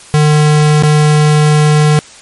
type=tone with dropouts; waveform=square; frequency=150.9 Hz; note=D3; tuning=47 cents sharp; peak=-6 dBFS; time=0.14-1.99 s; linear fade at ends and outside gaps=0 ms; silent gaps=0.824-0.835 s; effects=white hiss -36 dBFS RMS until 2.21 s + MP3 48 kbps